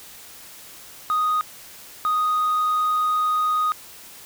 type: tone bursts at uneven times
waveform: sine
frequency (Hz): 1244.5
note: D#6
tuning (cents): 0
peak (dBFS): -16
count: 2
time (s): 1.1-1.41 / 2.05-3.72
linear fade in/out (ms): 0
effects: tanh soft clip ceiling -17 dBFS + white hiss -43 dBFS RMS until 4.25 s